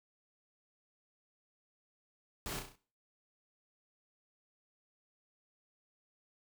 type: noise with echo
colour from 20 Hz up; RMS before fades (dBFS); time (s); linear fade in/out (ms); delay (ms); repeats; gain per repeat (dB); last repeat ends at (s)
pink; -41; 2.46-2.59; 0; 33; 5; -5; 2.755
effects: noise-tail reverb RT60 0.4 s tail -17 dB re dry